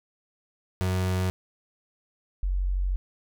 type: tone pair in turn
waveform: 35% pulse / sine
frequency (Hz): 92.5 / 46.25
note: F#2 / F#1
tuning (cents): 0 / 0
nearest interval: octave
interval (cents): 1200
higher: first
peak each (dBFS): -22 / -23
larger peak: first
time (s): 0.81-1.3 / 2.43-2.96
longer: second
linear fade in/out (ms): 0
effects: none